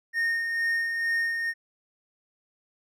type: tone with tremolo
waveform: triangle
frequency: 1841 Hz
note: A#6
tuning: 22 cents flat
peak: -21 dBFS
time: 0.13-1.54 s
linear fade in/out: 50 ms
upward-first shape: sine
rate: 2.2 Hz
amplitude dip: 40%
effects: none